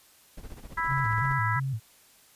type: noise with tremolo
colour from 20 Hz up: brown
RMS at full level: -39 dBFS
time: 0.37-1.33 s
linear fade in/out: 5 ms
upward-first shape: sine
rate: 15 Hz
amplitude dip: 80%
type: harmonic tone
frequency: 329.6 Hz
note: E4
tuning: in tune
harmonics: 3 / 4 / 5 / 6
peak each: -30 / -31 / -32 / -33 dBFS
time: 0.77-1.6 s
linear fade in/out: 10 ms
type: tone with vibrato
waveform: sine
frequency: 122 Hz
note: B2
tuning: 21 cents flat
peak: -27 dBFS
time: 0.87-1.8 s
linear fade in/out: 50 ms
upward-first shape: square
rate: 2.9 Hz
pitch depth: 170 cents each way
effects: white hiss -58 dBFS RMS until 2.35 s + resampled to 32000 Hz